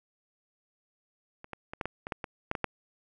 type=clicks; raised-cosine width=0.5 ms; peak=-29 / -23 / -23 / -17 / -17 / -21 / -16 / -20 / -14 / -17 / -12 dBFS; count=11; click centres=1.444 / 1.533 / 1.735 / 1.812 / 1.856 / 2.069 / 2.122 / 2.242 / 2.514 / 2.552 / 2.643 s; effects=none